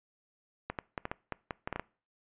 clicks, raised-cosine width 0.5 ms, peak -19 dBFS, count 11, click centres 0.7 / 0.788 / 0.978 / 1.054 / 1.115 / 1.323 / 1.508 / 1.675 / 1.727 / 1.76 / 1.796 s, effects noise-tail reverb RT60 0.4 s tail -23 dB re dry + resampled to 8000 Hz

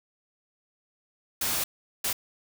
white noise bursts at uneven times, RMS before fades -28 dBFS, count 2, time 1.41-1.64 / 2.04-2.13 s, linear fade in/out 5 ms, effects none

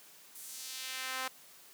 sawtooth tone with high-pass filter sweep, 260 Hz, C4, 11 cents flat, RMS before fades -41 dBFS, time 0.35-1.28 s, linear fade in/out 5 ms, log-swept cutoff 11000 to 980 Hz, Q 0.98, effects white hiss -57 dBFS RMS until 1.73 s + high-pass 150 Hz 12 dB/octave

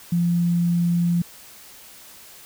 sine tone, 172.5 Hz, F3, 21 cents flat, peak -17 dBFS, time 0.12-1.22 s, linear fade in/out 5 ms, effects white hiss -45 dBFS RMS until 2.45 s

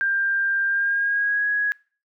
sine tone with pitch glide, 1591 to 1666.2 Hz, G6 to G#6, +25 to +5 cents, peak -19 dBFS, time 0.01-1.72 s, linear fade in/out 0 ms, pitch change +80 cents, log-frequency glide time 0.66-1.48 s, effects noise-tail reverb RT60 0.4 s tail -24 dB re dry

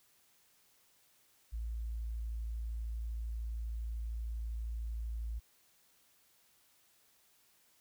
sine tone, 56.4 Hz, A1, 44 cents sharp, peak -36 dBFS, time 1.52-5.4 s, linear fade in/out 20 ms, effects white hiss -69 dBFS RMS until 7.8 s

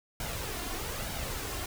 pink noise with flanger, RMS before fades -36 dBFS, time 0.2-1.66 s, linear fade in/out 2 ms, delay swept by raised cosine 1.3 to 2.9 ms, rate 1.1 Hz, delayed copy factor +0.5, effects none

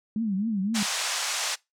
sine tone with vibrato, 207.7 Hz, G#3, in tune, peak -24 dBFS, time 0.16-0.83 s, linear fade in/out 2 ms, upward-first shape triangle, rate 3.9 Hz, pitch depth 210 cents each way
white band-pass noise, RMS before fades -29 dBFS, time 0.74-1.56 s, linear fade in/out 20 ms, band 640 to 7800 Hz, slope 24 dB/octave
effects noise-tail reverb RT60 0.2 s tail -23 dB re dry

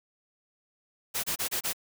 white noise bursts, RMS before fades -30 dBFS, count 5, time 1.14-1.733 s, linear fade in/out 20 ms, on 97 ms, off 27 ms, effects none

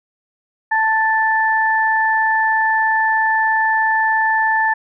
sine tone pair together, 883.1 / 1760 Hz, A5 / A6, +6 / 0 cents, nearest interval octave, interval 1194 cents, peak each -16 dBFS, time 0.71-4.74 s, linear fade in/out 10 ms, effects none

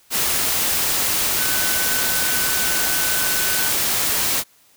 sine tone in noise, 1508 Hz, F#6, 32 cents sharp, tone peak -27 dBFS, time 1.36-3.73 s, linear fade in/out 50 ms, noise white, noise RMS -20 dBFS, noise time 0.1-4.44 s, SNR -10 dB, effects white hiss -55 dBFS RMS until 4.76 s

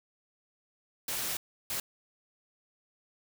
white noise bursts at uneven times, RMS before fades -34 dBFS, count 2, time 1.08-1.37 / 1.7-1.8 s, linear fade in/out 2 ms, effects none

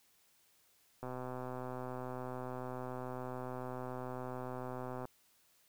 click train, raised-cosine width 1 ms, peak -29 dBFS, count 512, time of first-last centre 1.03-5.054 s, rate 127 Hz, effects white hiss -70 dBFS RMS until 5.68 s

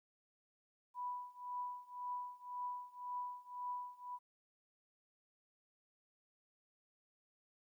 sine tone with tremolo, 987 Hz, B5, 1 cent flat, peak -38 dBFS, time 0.94-4.19 s, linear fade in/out 50 ms, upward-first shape triangle, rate 1.9 Hz, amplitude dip 95%, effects 13-bit

